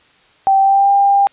sine tone with pitch glide, 778 to 798 Hz, G5 to G5, -13 to +31 cents, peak -8 dBFS, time 0.47-1.27 s, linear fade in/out 0 ms, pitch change +44 cents, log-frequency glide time 0.6-0.9 s, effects white hiss -51 dBFS RMS until 1.32 s + resampled to 8000 Hz

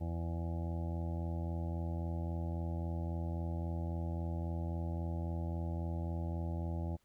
harmonic tone, 83.7 Hz, E2, 27 cents sharp, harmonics 1 / 2 / 3 / 4 / 6 / 7 / 8 / 9 / 10, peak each -36 / -42 / -49 / -47 / -55 / -51 / -56 / -55 / -54 dBFS, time 0-6.97 s, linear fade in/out 20 ms, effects pink hiss -75 dBFS RMS until 7.04 s

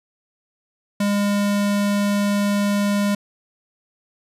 square tone, 203.2 Hz, G#3, 38 cents flat, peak -18 dBFS, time 1-3.15 s, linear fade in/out 5 ms, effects resampled to 32000 Hz + 10-bit

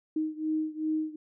sine beating tone pair, 311.1 / 313.7 Hz, D#4 / D#4, 0 / +14 cents, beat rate 2.6 Hz, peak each -30 / -32 dBFS, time 0.16-1.16 s, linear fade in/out 5 ms, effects none

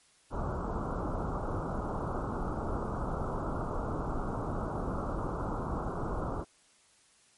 pink low-pass noise, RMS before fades -34 dBFS, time 0.3-6.45 s, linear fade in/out 50 ms, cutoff 1400 Hz, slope 96 dB/octave, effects white hiss -64 dBFS RMS until 7.37 s + MP3 48 kbps

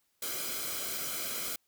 white noise with comb filter, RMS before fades -36 dBFS, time 0.22-1.56 s, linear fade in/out 5 ms, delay 1.1 ms, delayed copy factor -0.7, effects white hiss -75 dBFS RMS until 1.67 s

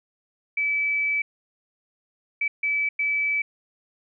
sine tone bursts at uneven times, 2302 Hz, D7, 35 cents flat, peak -21 dBFS, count 4, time 0.57-1.22 / 2.41-2.48 / 2.63-2.89 / 2.99-3.42 s, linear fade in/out 5 ms, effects none

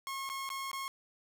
sawtooth tone with dropouts, 1084 Hz, C#6, 39 cents flat, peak -33 dBFS, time 0.07-0.88 s, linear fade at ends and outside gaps 0 ms, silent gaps 0.291-0.299 / 0.491-0.502 / 0.715-0.731 s, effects none

